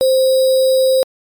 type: tone with sample-and-hold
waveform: sine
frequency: 523.3 Hz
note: C5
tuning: in tune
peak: -9 dBFS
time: 0.01-1.03 s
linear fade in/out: 0 ms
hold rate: 4410 Hz
effects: MP3 96 kbps